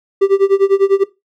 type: tone with tremolo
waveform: triangle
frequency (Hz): 392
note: G4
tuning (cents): 0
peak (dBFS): -4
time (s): 0.21-1.04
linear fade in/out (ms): 10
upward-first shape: sine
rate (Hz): 10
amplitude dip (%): 95
effects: noise-tail reverb RT60 0.2 s tail -18 dB re dry

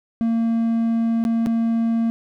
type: tone with dropouts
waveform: triangle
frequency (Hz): 228.8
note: A#3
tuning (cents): -32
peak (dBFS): -15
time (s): 0.21-2.1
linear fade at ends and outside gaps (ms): 0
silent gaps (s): 1.24-1.251 / 1.461-1.469
effects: none

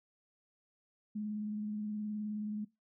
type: tone with vibrato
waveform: sine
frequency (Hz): 211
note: G#3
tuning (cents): +28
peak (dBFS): -35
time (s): 1.15-2.65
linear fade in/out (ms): 10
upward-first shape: sine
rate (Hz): 19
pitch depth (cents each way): 23
effects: noise-tail reverb RT60 0.2 s tail -20 dB re dry

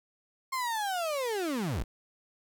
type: linear sweep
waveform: 35% pulse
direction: down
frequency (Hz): 1071 to 30.62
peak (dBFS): -28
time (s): 0.52-1.84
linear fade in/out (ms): 10
effects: none

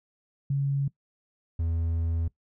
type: tone pair in turn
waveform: sine / triangle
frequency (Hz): 139.2 / 82.77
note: C#3 / E2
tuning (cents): +8 / +8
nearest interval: major sixth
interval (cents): 900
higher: first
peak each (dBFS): -23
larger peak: neither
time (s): 0.5-0.88 / 1.59-2.28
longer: second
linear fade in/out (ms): 5
effects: noise-tail reverb RT60 0.1 s tail -20 dB re dry

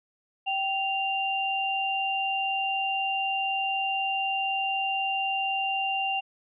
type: tone pair together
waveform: sine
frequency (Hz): 777 / 2784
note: G5 / F7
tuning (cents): -16 / -6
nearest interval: octave + minor seventh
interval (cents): 2210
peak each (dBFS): -28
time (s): 0.46-6.21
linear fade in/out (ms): 20
effects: none

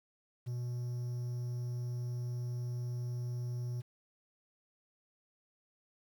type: tone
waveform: triangle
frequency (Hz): 122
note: B2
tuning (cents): -21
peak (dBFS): -33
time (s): 0.46-3.82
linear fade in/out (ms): 20
effects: 10-bit

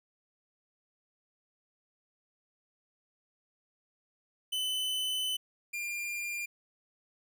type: tone pair in turn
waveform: 45% pulse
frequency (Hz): 3021 / 2398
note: F#7 / D7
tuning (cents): +35 / +36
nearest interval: major third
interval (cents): 399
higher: first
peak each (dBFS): -30 / -34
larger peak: first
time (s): 4.52-5.37 / 5.73-6.46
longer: first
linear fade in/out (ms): 10
effects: none

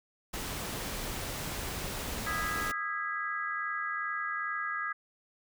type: noise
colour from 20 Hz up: pink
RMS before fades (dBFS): -37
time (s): 0.33-2.72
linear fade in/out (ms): 10
type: chord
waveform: sine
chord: E major seventh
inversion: third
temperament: just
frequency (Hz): 1236.1 / 1318.5 / 1648.1 / 1977.8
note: D#6 / E6 / G#6 / B6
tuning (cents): -12 / 0 / -14 / +2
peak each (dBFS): -36 / -41 / -35 / -40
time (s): 2.26-4.93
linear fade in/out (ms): 10
effects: none

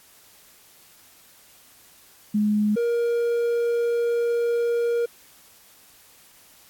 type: tone pair in turn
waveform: sine / triangle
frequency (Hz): 210 / 471.4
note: G#3 / A#4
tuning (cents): +19 / +19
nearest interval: octave + major second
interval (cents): 1400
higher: second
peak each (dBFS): -18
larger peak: neither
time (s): 2.34-2.76 / 2.76-5.06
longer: second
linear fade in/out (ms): 10
effects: white hiss -53 dBFS RMS until 6.69 s + AAC 64 kbps

